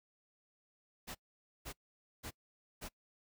pink noise bursts, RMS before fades -45 dBFS, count 4, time 1.07-2.89 s, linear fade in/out 20 ms, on 80 ms, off 500 ms, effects noise-tail reverb RT60 0.1 s tail -23 dB re dry

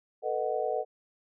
sine chord, B dominant seventh, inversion third, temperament just, 444.5 / 493.9 / 617.4 / 740.8 Hz, A4 / B4 / D#5 / F#5, +18 / 0 / -14 / +2 cents, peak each -33 dBFS, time 0.22-0.85 s, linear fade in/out 50 ms, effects none

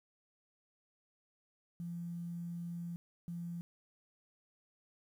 sine tone bursts at uneven times, 171.6 Hz, F3, 30 cents flat, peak -39 dBFS, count 2, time 1.8-2.96 / 3.28-3.61 s, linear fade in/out 0 ms, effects 11-bit

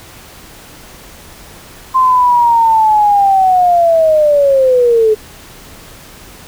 sine linear sweep, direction down, 1046.5 to 425.1 Hz, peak -6 dBFS, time 1.94-5.15 s, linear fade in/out 20 ms, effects pink hiss -36 dBFS RMS until 6.47 s

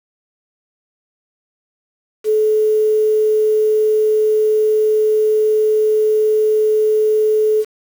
sine tone with quantisation, 430.6 Hz, A4, 37 cents flat, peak -11 dBFS, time 2.24-7.65 s, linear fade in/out 50 ms, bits 6, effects none

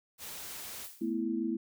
white noise, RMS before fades -43 dBFS, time 0.18-0.88 s, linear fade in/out 50 ms
blue noise with exponential decay, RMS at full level -43 dBFS, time 0.84-1.24 s, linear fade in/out 2 ms, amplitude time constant 86 ms
sine chord, A suspended second, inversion none, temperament equal, 220 / 246.9 / 329.6 Hz, A3 / B3 / E4, 0 / 0 / 0 cents, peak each -35 / -35 / -33 dBFS, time 1.01-1.57 s, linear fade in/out 10 ms
effects none

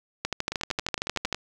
two click trains, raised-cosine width 0.2 ms, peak -13 / -9 dBFS, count 10 / 15, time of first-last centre 0.52-1.346 / 0.25-1.327 s, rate 10.9 / 13 Hz, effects none

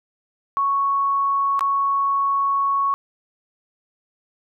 sine tone with dropouts, 1108.7 Hz, C#6, in tune, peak -17 dBFS, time 0.57-2.94 s, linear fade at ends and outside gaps 0 ms, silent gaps 1.593-1.608 s, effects none

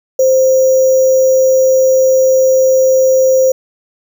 sine tone with sample-and-hold, 523.3 Hz, C5, in tune, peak -6 dBFS, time 0.19-3.52 s, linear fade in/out 5 ms, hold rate 6300 Hz, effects none

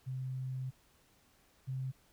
sine tone pair in turn, 130 / 131.43 Hz, C3 / C3, -11 / +8 cents, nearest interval unison, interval 19 cents, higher second, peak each -36 / -35 dBFS, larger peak second, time 0.06-0.71 / 1.67-1.92 s, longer first, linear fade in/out 20 ms, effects pink hiss -68 dBFS RMS until 2.12 s

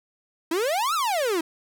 45% pulse exponential two-way sweep, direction up then down, 310.4 to 1384 to 310.4 Hz, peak -22 dBFS, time 0.51-1.41 s, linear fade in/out 5 ms, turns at 0.94 s, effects none

